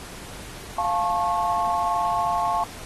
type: chord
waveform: sine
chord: F augmented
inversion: none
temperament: just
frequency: 698.5 / 873.1 / 1091.3 Hz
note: F5 / A5 / C#6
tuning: 0 / -14 / -27 cents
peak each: -25 dBFS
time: 0.78-2.64 s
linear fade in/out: 5 ms
effects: pink hiss -40 dBFS RMS until 2.85 s + AAC 32 kbps